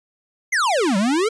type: exponential two-way sweep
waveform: square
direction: down then up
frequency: 2189 to 185 to 466.1 Hz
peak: -17 dBFS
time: 0.52-1.29 s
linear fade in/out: 10 ms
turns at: 0.97 s
effects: resampled to 22050 Hz